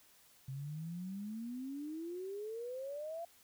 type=exponential sweep; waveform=sine; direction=up; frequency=130.81 to 690 Hz; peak=-40 dBFS; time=0.48-3.25 s; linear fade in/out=5 ms; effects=white hiss -65 dBFS RMS until 3.43 s